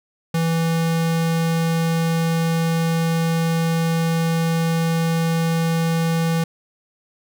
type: tone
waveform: square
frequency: 164.81 Hz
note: E3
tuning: in tune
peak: -18 dBFS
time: 0.34-6.44 s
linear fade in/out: 5 ms
effects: none